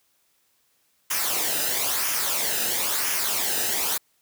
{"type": "noise with flanger", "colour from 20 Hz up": "white", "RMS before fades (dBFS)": -25, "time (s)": [1.1, 3.98], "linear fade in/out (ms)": 10, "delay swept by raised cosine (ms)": [0.24, 0.91], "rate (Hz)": 1, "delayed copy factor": -0.6, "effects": ["white hiss -67 dBFS RMS until 4.21 s", "high-pass 60 Hz 12 dB/octave"]}